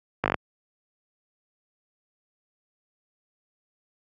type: slowing click train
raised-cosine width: 0.5 ms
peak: -7 dBFS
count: 6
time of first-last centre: 0.24-0.343 s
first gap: 19 ms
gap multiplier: 1.04
effects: high-pass 80 Hz 12 dB/octave + Opus 48 kbps